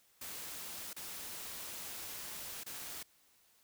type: noise with dropouts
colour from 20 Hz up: white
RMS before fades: -45 dBFS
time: 0.21-3.03 s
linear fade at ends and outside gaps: 5 ms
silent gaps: 0.932-0.963 / 2.636-2.662 s
effects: white hiss -69 dBFS RMS until 3.63 s